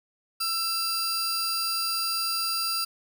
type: tone pair together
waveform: sawtooth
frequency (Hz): 1339 / 4776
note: E6 / D8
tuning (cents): +27 / +28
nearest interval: octave + minor seventh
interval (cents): 2201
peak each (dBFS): -28 / -24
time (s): 0.4-2.85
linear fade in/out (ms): 10
effects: 10-bit